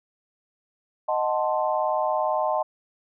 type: chord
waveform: sine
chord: D# diminished seventh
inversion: none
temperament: equal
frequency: 622.3 / 740 / 880 / 1046.5 Hz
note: D#5 / F#5 / A5 / C6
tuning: 0 / 0 / 0 / 0 cents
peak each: -25 / -28 / -27 / -29 dBFS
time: 1.08-2.63 s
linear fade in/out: 10 ms
effects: none